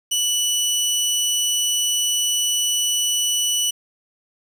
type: tone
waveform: 20% pulse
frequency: 2960 Hz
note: F#7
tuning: in tune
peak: -13 dBFS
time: 0.11-3.71 s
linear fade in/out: 10 ms
effects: 7-bit